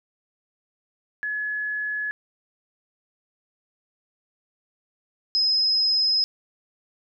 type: tone pair in turn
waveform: sine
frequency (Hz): 1700 / 5094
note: G#6 / D#8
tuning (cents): +40 / +40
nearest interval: octave + perfect fifth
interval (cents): 1900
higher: second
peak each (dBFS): -25 / -18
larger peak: second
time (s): 1.23-2.11 / 5.35-6.24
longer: second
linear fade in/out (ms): 0
effects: none